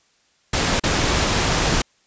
pink noise with dropouts, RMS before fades -19 dBFS, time 0.53-1.82 s, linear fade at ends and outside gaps 5 ms, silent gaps 0.798-0.836 s, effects white hiss -61 dBFS RMS until 2.06 s + resampled to 16000 Hz

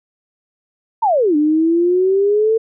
sine exponential two-way sweep, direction down then up, 952 to 294.1 to 452.3 Hz, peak -11 dBFS, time 1.02-2.58 s, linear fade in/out 10 ms, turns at 1.36 s, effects none

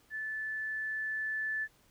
sine tone with level ramp, 1746 Hz, A6, 14 cents flat, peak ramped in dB -35 to -31 dBFS, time 0.1-1.68 s, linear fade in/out 50 ms, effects pink hiss -66 dBFS RMS until 1.9 s

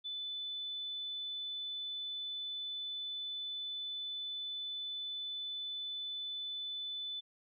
sine tone, 3500 Hz, A7, 10 cents flat, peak -38 dBFS, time 0.04-7.21 s, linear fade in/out 20 ms, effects none

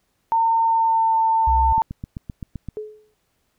sine tone with pitch glide, 909 to 896.5 Hz, A#5 to A5, -44 to +32 cents, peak -15 dBFS, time 0.32-1.82 s, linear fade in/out 0 ms, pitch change -24 cents, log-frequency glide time 0.63-1.18 s
sine tone, 66.3 Hz, C2, 23 cents sharp, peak -19 dBFS, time 1.47-1.73 s, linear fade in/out 5 ms
click train, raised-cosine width 5 ms, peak -18 dBFS, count 8, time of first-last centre 1.78-2.687 s, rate 7.72 Hz
sine tone with exponential decay, 427.2 Hz, G#4, 49 cents sharp, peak -24 dBFS, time 2.77-3.14 s, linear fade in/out 0 ms, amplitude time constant 79 ms
effects pink hiss -69 dBFS RMS until 3.58 s

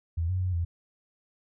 sine tone with pitch steps, 83.3 / 92.4 / 91.8 / 85.1 Hz, E2 / F#2 / F#2 / F2, +19 / -2 / -13 / -44 cents, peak -25 dBFS, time 0.17-0.65 s, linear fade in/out 10 ms, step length 120 ms, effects none

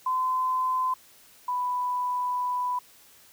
sine tone pair in turn, 1024 / 992 Hz, C6 / B5, -38 / +7 cents, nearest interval minor second, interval 55 cents, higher first, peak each -23 / -25 dBFS, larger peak first, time 0.06-0.94 / 1.48-2.79 s, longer second, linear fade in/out 5 ms, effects white hiss -55 dBFS RMS until 3.32 s

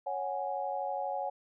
sine chord, C# suspended fourth, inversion none, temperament just, 554.4 / 739.2 / 831.5 Hz, C#5 / F#5 / G#5, 0 / -2 / +2 cents, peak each -37 / -36 / -36 dBFS, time 0.06-1.3 s, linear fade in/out 10 ms, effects none

